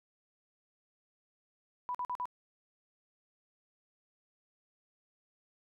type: tone bursts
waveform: sine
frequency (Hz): 989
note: B5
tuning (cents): +2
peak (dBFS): -33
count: 4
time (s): 1.89-2.255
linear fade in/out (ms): 0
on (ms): 56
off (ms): 47
effects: none